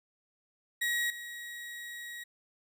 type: tone with level steps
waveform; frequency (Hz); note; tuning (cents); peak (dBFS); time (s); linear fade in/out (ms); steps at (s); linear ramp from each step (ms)
35% pulse; 1903; A#6; +35; -27 / -39; 0.81-2.24; 10; 1.1; 2
effects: none